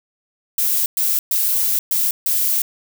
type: noise bursts at uneven times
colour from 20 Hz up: violet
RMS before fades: -18 dBFS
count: 5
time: 0.58-0.86 / 0.97-1.19 / 1.31-1.79 / 1.91-2.11 / 2.26-2.62 s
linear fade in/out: 2 ms
effects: none